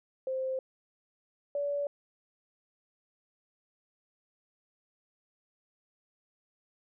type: tone pair in turn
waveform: sine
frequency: 523.3 / 573.1 Hz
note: C5 / D5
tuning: 0 / -42 cents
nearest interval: major second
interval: 158 cents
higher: second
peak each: -30 / -29 dBFS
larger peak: second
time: 0.27-0.59 / 1.55-1.87 s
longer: neither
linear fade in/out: 2 ms
effects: none